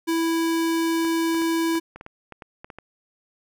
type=tone; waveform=square; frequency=329.6 Hz; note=E4; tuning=in tune; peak=-21 dBFS; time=0.07-1.8 s; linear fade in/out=20 ms
type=clicks; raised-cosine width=0.5 ms; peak=-24 dBFS; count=12; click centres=1.049 / 1.346 / 1.419 / 1.754 / 1.96 / 2.011 / 2.064 / 2.323 / 2.422 / 2.645 / 2.702 / 2.786 s
effects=none